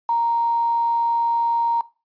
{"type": "tone with quantisation", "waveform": "sine", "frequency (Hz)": 932.3, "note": "A#5", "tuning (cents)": 0, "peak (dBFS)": -17, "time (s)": [0.09, 1.81], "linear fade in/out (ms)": 2, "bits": 7, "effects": ["noise-tail reverb RT60 0.3 s tail -19 dB re dry", "resampled to 11025 Hz"]}